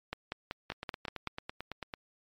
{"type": "two click trains", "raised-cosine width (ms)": 0.3, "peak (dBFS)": [-22, -19], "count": [12, 7], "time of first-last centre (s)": [[0.72, 1.938], [0.13, 1.273]], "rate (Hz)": [9.03, 5.25], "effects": ["MP3 64 kbps"]}